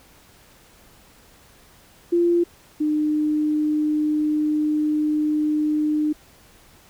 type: tone pair in turn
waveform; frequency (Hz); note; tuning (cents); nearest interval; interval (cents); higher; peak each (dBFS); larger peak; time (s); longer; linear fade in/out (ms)
sine; 344.8 / 303.2; F4 / D#4; -22 / -45; major second; 223; first; -15 / -18; first; 2.12-2.44 / 2.8-6.13; second; 10
effects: pink hiss -52 dBFS RMS until 6.89 s